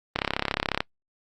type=click train; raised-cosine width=0.3 ms; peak=-7 dBFS; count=23; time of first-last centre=0.16-0.805 s; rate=34.1 Hz; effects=noise-tail reverb RT60 0.1 s tail -25 dB re dry + Opus 32 kbps